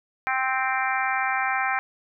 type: harmonic tone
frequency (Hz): 261.6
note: C4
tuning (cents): 0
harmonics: 3 / 4 / 5 / 6 / 7 / 8 / 9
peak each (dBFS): -27 / -31 / -30 / -29 / -31 / -33 / -31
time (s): 0.27-1.79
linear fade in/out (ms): 0
effects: none